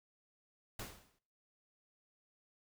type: noise with exponential decay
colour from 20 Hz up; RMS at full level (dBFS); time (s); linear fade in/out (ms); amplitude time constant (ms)
pink; -42; 0.79-1.19; 5; 86
effects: noise-tail reverb RT60 0.6 s tail -22 dB re dry